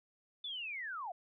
sine linear sweep, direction down, 3544 to 659.3 Hz, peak -39 dBFS, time 0.44-1.12 s, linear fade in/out 5 ms, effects none

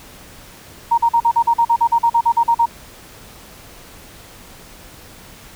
sine tone bursts, 932.3 Hz, A#5, in tune, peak -10 dBFS, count 16, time 0.91-2.659 s, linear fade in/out 10 ms, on 69 ms, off 43 ms, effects pink hiss -41 dBFS RMS until 5.55 s

